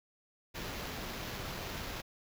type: noise with sample-and-hold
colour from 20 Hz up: pink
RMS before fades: -41 dBFS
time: 0.54-2.02 s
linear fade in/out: 20 ms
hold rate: 8820 Hz
effects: none